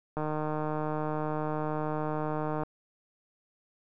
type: click train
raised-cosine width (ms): 1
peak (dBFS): -19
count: 378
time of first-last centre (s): 0.17-2.634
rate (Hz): 153
effects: none